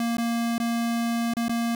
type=tone with dropouts; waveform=square; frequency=233.1 Hz; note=A#3; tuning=in tune; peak=-24 dBFS; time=0-1.75 s; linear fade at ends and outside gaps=2 ms; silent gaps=0.17-0.182 / 0.581-0.6 / 1.337-1.368 / 1.483-1.494 s; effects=none